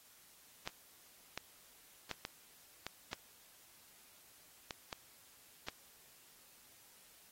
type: clicks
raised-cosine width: 0.2 ms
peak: -22 dBFS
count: 9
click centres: 0.675 / 1.376 / 2.113 / 2.251 / 2.866 / 3.131 / 4.708 / 4.928 / 5.685 s
effects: white hiss -63 dBFS RMS until 7.31 s + AAC 48 kbps